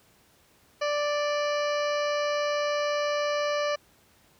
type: harmonic tone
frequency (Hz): 587.3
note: D5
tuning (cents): 0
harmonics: 1 / 2 / 3 / 4 / 5 / 7 / 8 / 9 / 10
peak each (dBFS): -26 / -32 / -36 / -38 / -40 / -43 / -44 / -45 / -46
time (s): 0.81-3.76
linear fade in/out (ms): 10
effects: pink hiss -61 dBFS RMS until 4.39 s + high-pass 60 Hz 12 dB/octave